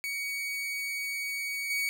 40% pulse tone with level steps, 2248 Hz, C#7, 24 cents sharp, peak -31 / -27 dBFS, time 0.04-1.89 s, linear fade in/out 0 ms, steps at 1.7 s, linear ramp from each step 5 ms, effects none

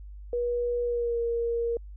sine tone with pitch glide, 482.2 to 467.9 Hz, B4 to A#4, -41 to +6 cents, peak -25 dBFS, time 0.33-1.77 s, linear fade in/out 2 ms, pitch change -53 cents, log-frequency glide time 0.83-1.19 s, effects added 50 Hz sine -40 dBFS peak until 1.96 s

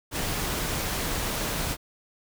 pink noise, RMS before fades -29 dBFS, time 0.11-1.77 s, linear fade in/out 50 ms, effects none

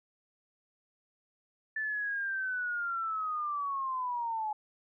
sine linear sweep, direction down, 1760 to 841 Hz, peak -31 dBFS, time 1.76-4.53 s, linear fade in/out 5 ms, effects none

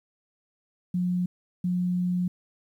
sine tone bursts at uneven times, 179.3 Hz, F3, 46 cents sharp, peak -23 dBFS, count 2, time 0.94-1.26 / 1.64-2.28 s, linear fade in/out 5 ms, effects 10-bit

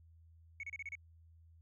sine tone bursts, 2217 Hz, C#7, in tune, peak -39 dBFS, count 6, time 0.6-0.953 s, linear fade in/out 2 ms, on 33 ms, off 31 ms, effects tanh soft clip ceiling -38 dBFS + added 82 Hz sine -59 dBFS peak until 1.61 s

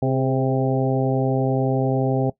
harmonic tone with a mistuned harmonic, 131.5 Hz, C3, 9 cents sharp, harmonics 1 / 2 / 3 / 4 / 5 / 6, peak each -21 / -24 / -26 / -27 / -28 / -29 dBFS, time 0.02-2.3 s, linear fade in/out 5 ms, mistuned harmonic 3, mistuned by +39 cents, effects noise-tail reverb RT60 0.1 s tail -19 dB re dry

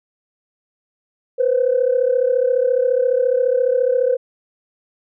sine tone pair together, 488.8 / 523.3 Hz, B4 / C5, -18 / 0 cents, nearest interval minor second, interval 118 cents, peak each -16 dBFS, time 1.38-4.17 s, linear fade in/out 20 ms, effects tanh soft clip ceiling -7 dBFS

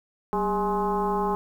sine tone with frequency modulation, 622.3 Hz, D#5, in tune, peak -22 dBFS, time 0.33-1.35 s, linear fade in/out 0 ms, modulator 216 Hz, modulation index 2.2, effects 9-bit

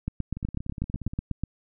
two click trains, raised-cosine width 5 ms, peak -15 / -23 dBFS, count 12 / 14, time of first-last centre 0.08-1.436 / 0.37-1.135 s, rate 8.11 / 17 Hz, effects none

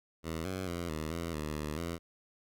10% pulse tone with pitch steps, 81.2 / 93.6 / 86.3 / 77.9 / 84.1 / 76.1 / 75.5 / 84.5 Hz, E2 / F#2 / F2 / D#2 / E2 / D#2 / D2 / E2, -26 / +20 / -20 / +3 / +35 / -38 / +48 / +43 cents, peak -27 dBFS, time 0.23-1.99 s, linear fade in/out 50 ms, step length 220 ms, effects none

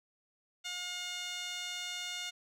15% pulse tone with band-pass filter, 716 Hz, F5, 43 cents sharp, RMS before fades -40 dBFS, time 0.64-2.31 s, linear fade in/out 20 ms, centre 4400 Hz, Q 2.5, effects none

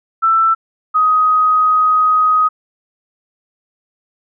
sine tone pair in turn, 1330 / 1255.4 Hz, E6 / D#6, +15 / +15 cents, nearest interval minor second, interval 100 cents, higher first, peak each -9 dBFS, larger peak neither, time 0.22-0.55 / 0.94-2.49 s, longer second, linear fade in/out 20 ms, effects none

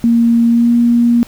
sine tone with pitch glide, 233.1 to 237 Hz, A#3 to A#3, 0 to +29 cents, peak -7 dBFS, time 0.04-1.23 s, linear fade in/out 0 ms, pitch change +29 cents, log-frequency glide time 0.48-0.71 s, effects pink hiss -40 dBFS RMS until 1.27 s

